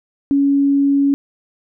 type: tone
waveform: sine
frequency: 279.7 Hz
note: C#4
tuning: 16 cents sharp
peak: -11 dBFS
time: 0.31-1.14 s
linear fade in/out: 0 ms
effects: none